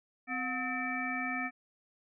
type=harmonic tone with a mistuned harmonic; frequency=256.6 Hz; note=C4; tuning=34 cents flat; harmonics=1 / 3 / 5 / 7 / 9; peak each=-38 / -40 / -41 / -38 / -37 dBFS; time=0.27-1.51 s; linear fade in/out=50 ms; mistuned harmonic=3; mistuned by=-100 cents; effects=none